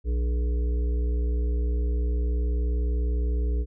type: harmonic tone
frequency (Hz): 59.8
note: A#1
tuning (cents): +45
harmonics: 1 / 3 / 5 / 7 / 8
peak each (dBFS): -22 / -42 / -40 / -39 / -45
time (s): 0.04-3.66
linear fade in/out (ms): 50
effects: none